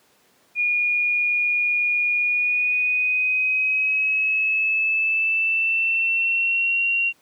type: tone with pitch glide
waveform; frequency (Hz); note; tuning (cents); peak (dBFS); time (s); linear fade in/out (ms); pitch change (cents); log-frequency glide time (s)
sine; 2438 to 2752; D#7 to F7; -36 to -26; -18; 0.55-7.13; 50; +210; 2.19-6.86
effects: pink hiss -59 dBFS RMS until 7.21 s + high-pass 200 Hz 12 dB/octave